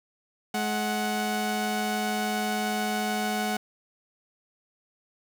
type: tone pair together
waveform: sawtooth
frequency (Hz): 212.4 / 740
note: G#3 / F#5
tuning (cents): +39 / 0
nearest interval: octave + minor seventh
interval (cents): 2161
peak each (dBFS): -25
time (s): 0.54-3.57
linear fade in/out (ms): 5
effects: none